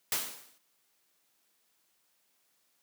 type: noise with exponential decay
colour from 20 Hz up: white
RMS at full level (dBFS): -28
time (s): 0.12-0.58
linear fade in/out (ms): 1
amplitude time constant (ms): 100
effects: white hiss -73 dBFS RMS until 2.82 s + high-pass 150 Hz 12 dB/octave